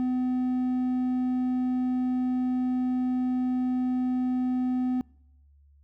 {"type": "tone with hard clipping", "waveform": "sine", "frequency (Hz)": 252.8, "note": "B3", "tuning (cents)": 41, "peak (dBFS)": -25, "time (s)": [0, 5.01], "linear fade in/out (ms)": 0, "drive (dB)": 3, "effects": ["noise-tail reverb RT60 0.8 s tail -25 dB re dry", "added 71 Hz sine -55 dBFS peak until 5.83 s"]}